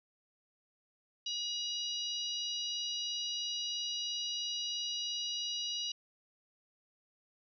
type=harmonic tone; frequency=963 Hz; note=B5; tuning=44 cents flat; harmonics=3 / 4 / 5 / 6; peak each=-38 / -40 / -42 / -44 dBFS; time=1.26-5.92 s; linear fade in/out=5 ms; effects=none